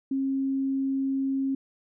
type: tone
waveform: sine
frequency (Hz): 270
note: C#4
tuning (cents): -45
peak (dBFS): -24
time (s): 0.11-1.55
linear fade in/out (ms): 5
effects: none